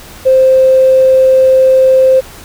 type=tone with tanh clipping; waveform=triangle; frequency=523.3 Hz; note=C5; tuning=in tune; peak=-3 dBFS; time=0.25-2.21 s; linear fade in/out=20 ms; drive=2 dB; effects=pink hiss -33 dBFS RMS until 2.44 s